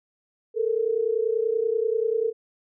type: tone pair together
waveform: sine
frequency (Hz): 435.6 / 465.9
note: A4 / A#4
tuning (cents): -17 / -1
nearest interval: minor second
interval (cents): 116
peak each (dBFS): -24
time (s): 0.54-2.33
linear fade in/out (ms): 50
effects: none